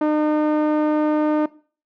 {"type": "tone with low-pass filter", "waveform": "sawtooth", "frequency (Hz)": 303.9, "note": "D#4", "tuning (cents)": -41, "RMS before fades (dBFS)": -19, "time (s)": [0.01, 1.46], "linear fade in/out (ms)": 5, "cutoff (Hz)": 1000, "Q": 0.94, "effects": ["noise-tail reverb RT60 0.4 s tail -19 dB re dry"]}